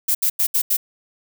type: noise bursts at uneven times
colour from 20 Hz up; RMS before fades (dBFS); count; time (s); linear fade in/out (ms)
violet; -18; 5; 0.08-0.15 / 0.22-0.3 / 0.39-0.47 / 0.54-0.62 / 0.7-0.77; 10
effects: none